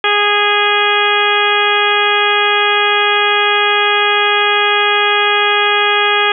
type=harmonic tone; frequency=412.8 Hz; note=G#4; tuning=10 cents flat; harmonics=1 / 2 / 3 / 4 / 5 / 6 / 7 / 8; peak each=-18 / -18 / -17 / -17 / -20 / -18 / -22 / -18 dBFS; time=0.04-6.32 s; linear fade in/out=2 ms; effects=none